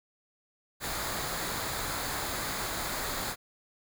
pink noise with comb filter, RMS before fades -34 dBFS, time 0.8-3.36 s, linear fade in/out 50 ms, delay 0.35 ms, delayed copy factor -0.5, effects none

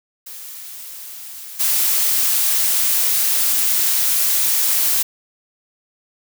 blue noise with level steps, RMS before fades -34 / -17 dBFS, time 0.26-5.03 s, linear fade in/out 10 ms, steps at 1.59 s, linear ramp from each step 20 ms, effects none

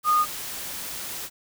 sine tone in noise, 1227 Hz, D#6, 25 cents flat, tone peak -17 dBFS, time 0.04-0.26 s, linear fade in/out 50 ms, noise white, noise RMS -34 dBFS, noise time 0.03-1.3 s, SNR +14 dB, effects none

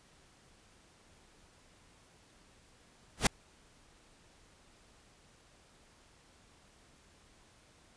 pink noise with exponential growth, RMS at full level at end -18 dBFS, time 3.17-3.27 s, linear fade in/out 5 ms, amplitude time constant 20 ms, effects pink hiss -63 dBFS RMS until 7.96 s + resampled to 22050 Hz

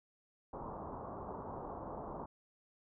white low-pass noise, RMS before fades -45 dBFS, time 0.53-2.26 s, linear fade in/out 5 ms, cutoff 1100 Hz, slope 48 dB/octave, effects none

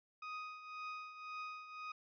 30% pulse tone with tremolo, 1249 Hz, D#6, 6 cents sharp, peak -39 dBFS, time 0.22-1.92 s, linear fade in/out 5 ms, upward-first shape triangle, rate 1.9 Hz, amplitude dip 70%, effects resampled to 11025 Hz

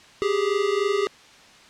square tone pair together, 391.6 / 414.9 Hz, G4 / G#4, -2 / -2 cents, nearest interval minor second, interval 100 cents, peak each -24 dBFS, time 0.22-1.07 s, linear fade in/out 0 ms, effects white hiss -49 dBFS RMS until 1.69 s + low-pass 5000 Hz 12 dB/octave

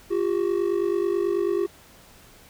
triangle ring-modulated tone, 374.4 Hz, F#4, 20 cents sharp, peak -16 dBFS, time 0.1-1.67 s, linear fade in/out 20 ms, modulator 24.6 Hz, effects pink hiss -51 dBFS RMS until 2.49 s

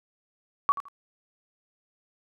sine tone with echo, 1128 Hz, C#6, 30 cents sharp, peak -17 dBFS, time 0.69-0.72 s, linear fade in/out 0 ms, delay 82 ms, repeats 2, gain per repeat -13 dB, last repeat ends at 0.884 s, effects none

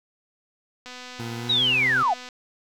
click train, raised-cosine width 0.2 ms, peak -23 dBFS, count 358, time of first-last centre 0.86-2.288 s, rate 250 Hz
20% pulse tone with pitch glide, 116.54 to 128.56 Hz, A#2 to C3, 0 to -30 cents, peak -26 dBFS, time 1.19-2.03 s, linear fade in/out 5 ms, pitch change +170 cents, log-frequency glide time 1.37-1.75 s
sine linear sweep, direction down, 3919 to 659.3 Hz, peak -18 dBFS, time 1.49-2.14 s, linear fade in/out 10 ms
effects none

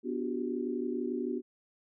sine chord, G major seventh, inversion first, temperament equal with one note detuned, 246.9 / 293.7 / 360.7 / 392 Hz, B3 / D4 / F#4 / G4, 0 / 0 / -44 / 0 cents, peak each -35 / -38 / -36 / -38 dBFS, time 0.03-1.42 s, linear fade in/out 50 ms, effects none

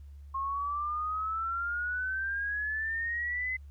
sine exponential sweep, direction up, 1074 to 2048 Hz, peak -30 dBFS, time 0.34-3.57 s, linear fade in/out 10 ms, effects added 71 Hz sine -45 dBFS peak until 3.7 s + pink hiss -73 dBFS RMS until 3.7 s

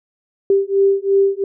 sine beating tone pair, 392 / 394.9 Hz, G4 / G4, 0 / +13 cents, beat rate 2.9 Hz, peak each -15 dBFS, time 0.5-1.44 s, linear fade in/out 2 ms, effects none

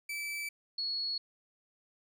40% pulse / sine tone pair in turn, 2315 / 4355 Hz, D7 / C#8, -25 / -31 cents, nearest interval major seventh, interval 1094 cents, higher second, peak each -35 / -32 dBFS, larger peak second, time 0.09-0.49 / 0.78-1.18 s, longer neither, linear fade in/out 5 ms, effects none

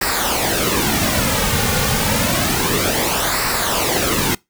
pink noise with flanger, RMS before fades -18 dBFS, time 0.01-4.35 s, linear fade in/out 5 ms, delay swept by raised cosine 0.3 to 3.1 ms, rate 0.29 Hz, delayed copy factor -0.65, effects noise-tail reverb RT60 0.2 s tail -24 dB re dry

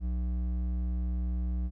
sine tone with hard clipping, 61.1 Hz, B1, 18 cents flat, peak -30 dBFS, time 0-1.71 s, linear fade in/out 50 ms, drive 8 dB, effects none

